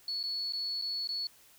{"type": "tone with dropouts", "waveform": "sine", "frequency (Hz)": 4404, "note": "C#8", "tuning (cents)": -12, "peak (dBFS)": -32, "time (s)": [0.08, 1.27], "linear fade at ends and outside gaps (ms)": 2, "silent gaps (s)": [[0.23, 0.237], [0.524, 0.533], [0.815, 0.821], [1.074, 1.089]], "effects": ["white hiss -60 dBFS RMS until 1.58 s"]}